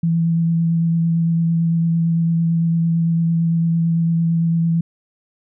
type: tone with vibrato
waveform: sine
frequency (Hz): 166.2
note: E3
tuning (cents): +15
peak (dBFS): -14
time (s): 0.03-4.81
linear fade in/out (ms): 5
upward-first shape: sine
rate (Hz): 8.9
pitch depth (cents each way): 13
effects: none